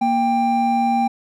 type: tone pair together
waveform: triangle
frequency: 234.9 / 790.7 Hz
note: A#3 / G5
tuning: +13 / +15 cents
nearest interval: octave + major sixth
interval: 2102 cents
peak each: -18 / -15 dBFS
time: 0.01-1.08 s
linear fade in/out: 10 ms
effects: none